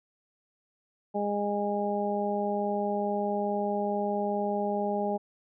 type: harmonic tone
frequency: 204.7 Hz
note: G#3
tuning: 25 cents flat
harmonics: 1 / 2 / 3 / 4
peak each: -32 / -32 / -32 / -32 dBFS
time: 1.14-5.18 s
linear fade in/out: 20 ms
effects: none